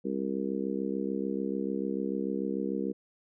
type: harmonic tone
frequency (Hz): 66.8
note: C2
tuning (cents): +36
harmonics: 3 / 4 / 5 / 6 / 7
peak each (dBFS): -34 / -35 / -36 / -37 / -37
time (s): 0.04-2.93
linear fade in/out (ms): 20
effects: none